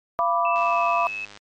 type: chord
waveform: sine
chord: B diminished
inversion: second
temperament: equal with one note detuned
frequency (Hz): 686.1 / 987.8 / 1174.7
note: F5 / B5 / D6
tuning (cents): -31 / 0 / 0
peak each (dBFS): -23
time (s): 0.19-1.07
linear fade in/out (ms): 0
type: tone with pitch glide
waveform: sine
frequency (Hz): 2639 to 2592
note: E7 to E7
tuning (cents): +1 to -30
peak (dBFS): -28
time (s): 0.45-1.25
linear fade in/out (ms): 2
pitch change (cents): -31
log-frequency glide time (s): 0.6-0.83
type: click train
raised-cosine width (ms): 0.2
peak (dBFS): -25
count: 84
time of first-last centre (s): 0.56-1.374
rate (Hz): 102
effects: MP3 64 kbps